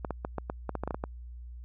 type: clicks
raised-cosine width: 1 ms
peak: -18 dBFS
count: 12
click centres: 0.048 / 0.107 / 0.249 / 0.383 / 0.499 / 0.693 / 0.753 / 0.836 / 0.876 / 0.908 / 0.945 / 1.039 s
effects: added 60 Hz sine -41 dBFS peak until 1.64 s